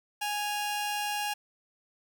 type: tone pair together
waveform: sawtooth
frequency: 830 / 2792 Hz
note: G#5 / F7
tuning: -1 / -1 cents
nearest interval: octave + major sixth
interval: 2100 cents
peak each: -27 / -33 dBFS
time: 0.21-1.34 s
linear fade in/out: 10 ms
effects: 10-bit